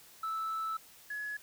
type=tone pair in turn; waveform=sine; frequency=1314 / 1692.1 Hz; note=E6 / G#6; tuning=-6 / +32 cents; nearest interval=major third; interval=438 cents; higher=second; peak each=-31 / -35 dBFS; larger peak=first; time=0.23-0.77 / 1.1-1.37 s; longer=first; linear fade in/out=5 ms; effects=tanh soft clip ceiling -31 dBFS + white hiss -57 dBFS RMS until 1.42 s